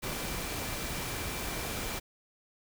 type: tone in noise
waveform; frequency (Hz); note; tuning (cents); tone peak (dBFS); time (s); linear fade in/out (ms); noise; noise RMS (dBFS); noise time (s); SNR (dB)
sine; 2349; D7; 0; -47; 0.02-2; 20; pink; -36; 0.02-2; -14
effects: none